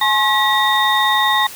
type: tone cluster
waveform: sine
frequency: 847 / 1074 / 1923 / 3679 Hz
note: G#5 / C6 / B6 / A#7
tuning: +34 / +45 / -47 / -24 cents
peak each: -18 dBFS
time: 0.01-1.47 s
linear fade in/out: 5 ms
effects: white hiss -34 dBFS RMS until 1.55 s